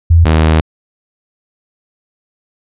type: tone pair in turn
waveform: sine / sawtooth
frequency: 83.6 / 79.12 Hz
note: E2 / D#2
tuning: +25 / +30 cents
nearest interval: minor second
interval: 95 cents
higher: first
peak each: -3 dBFS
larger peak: neither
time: 0.1-0.25 / 0.25-0.61 s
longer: second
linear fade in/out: 10 ms
effects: resampled to 8000 Hz